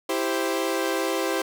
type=chord; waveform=sawtooth; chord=C major; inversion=first; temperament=equal; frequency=329.6 / 392 / 523.3 Hz; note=E4 / G4 / C5; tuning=0 / 0 / 0 cents; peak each=-24 dBFS; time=0.09-1.42 s; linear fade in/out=5 ms; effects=none